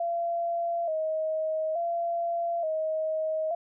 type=tone with vibrato; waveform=sine; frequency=656 Hz; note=E5; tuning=9 cents flat; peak=-26 dBFS; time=0-3.55 s; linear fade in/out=5 ms; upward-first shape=square; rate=0.57 Hz; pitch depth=69 cents each way; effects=none